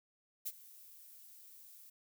violet noise with ADSR envelope, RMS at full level -37 dBFS, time 0.45-1.9 s, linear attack 21 ms, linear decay 40 ms, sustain -20 dB, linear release 7 ms, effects none

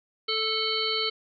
harmonic tone, 440 Hz, A4, in tune, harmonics 1 / 3 / 5 / 7 / 9 / 10, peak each -32 / -34 / -34 / -30 / -33 / -30 dBFS, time 0.28-1.1 s, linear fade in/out 10 ms, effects none

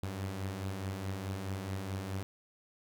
sawtooth beating tone pair, 92.5 / 97.2 Hz, F#2 / G2, 0 / -14 cents, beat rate 4.7 Hz, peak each -39 / -33 dBFS, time 0.03-2.23 s, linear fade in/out 0 ms, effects 12-bit

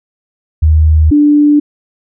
sine tone pair in turn, 78.1 / 294.4 Hz, D#2 / D4, +7 / +4 cents, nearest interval octave + major seventh, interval 2297 cents, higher second, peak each -4 dBFS, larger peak neither, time 0.62-1.11 / 1.11-1.6 s, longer neither, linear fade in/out 10 ms, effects none

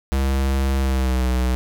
square tone with pitch glide, 67.2 to 63.06 Hz, C2 to B1, +47 to +37 cents, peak -18 dBFS, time 0.12-1.55 s, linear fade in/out 0 ms, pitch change -110 cents, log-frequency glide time 0.78-1.26 s, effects none

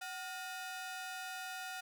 sawtooth ring-modulated tone, 1089 Hz, C#6, 31 cents flat, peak -35 dBFS, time 0.01-1.81 s, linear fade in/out 10 ms, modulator 337 Hz, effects none

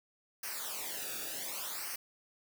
white noise with flanger, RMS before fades -40 dBFS, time 0.43-1.96 s, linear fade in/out 5 ms, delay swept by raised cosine 0.27 to 0.98 ms, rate 0.68 Hz, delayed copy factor -0.8, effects none

